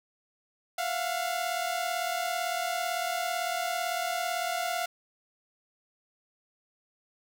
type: tone pair together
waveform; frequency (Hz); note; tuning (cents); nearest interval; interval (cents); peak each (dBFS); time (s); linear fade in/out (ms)
sawtooth; 681.1 / 719; F5 / F#5; -44 / -50; minor second; 94; -28; 0.78-4.86; 5
effects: none